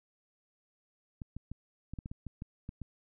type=clicks; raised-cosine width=5 ms; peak=-28 dBFS; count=11; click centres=1.218 / 1.366 / 1.516 / 1.936 / 1.988 / 2.059 / 2.115 / 2.267 / 2.421 / 2.691 / 2.817 s; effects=none